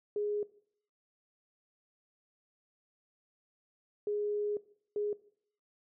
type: tone bursts at uneven times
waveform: sine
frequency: 415.3 Hz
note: G#4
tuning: in tune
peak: -30 dBFS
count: 3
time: 0.16-0.43 / 4.07-4.57 / 4.96-5.13 s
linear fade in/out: 2 ms
effects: noise-tail reverb RT60 0.6 s tail -19 dB re dry